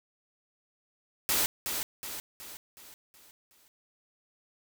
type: noise with echo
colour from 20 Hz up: white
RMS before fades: -27 dBFS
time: 1.29-1.46 s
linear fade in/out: 0 ms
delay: 370 ms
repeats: 6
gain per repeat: -6 dB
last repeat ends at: 3.68 s
effects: none